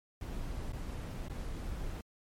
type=noise with dropouts; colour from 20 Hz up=brown; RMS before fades=-39 dBFS; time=0.21-2.01 s; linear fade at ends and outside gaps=2 ms; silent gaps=0.722-0.732 / 1.284-1.297 s; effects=MP3 64 kbps